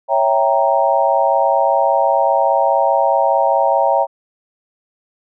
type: chord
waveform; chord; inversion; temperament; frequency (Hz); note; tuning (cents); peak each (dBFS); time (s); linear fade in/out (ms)
sine; C# diminished seventh; none; equal; 554.4 / 659.3 / 784 / 932.3; C#5 / E5 / G5 / Bb5; 0 / 0 / 0 / 0; -17; 0.08-4.07; 50
effects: none